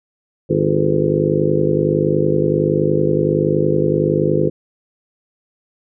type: harmonic tone with a mistuned harmonic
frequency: 50.7 Hz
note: G#1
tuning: 41 cents flat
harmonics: 2 / 3 / 4 / 5 / 6 / 7 / 8 / 9 / 10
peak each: -29 / -19 / -26 / -26 / -23 / -19 / -24 / -21 / -21 dBFS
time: 0.49-4.5 s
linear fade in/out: 20 ms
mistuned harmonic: 9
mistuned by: -72 cents
effects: none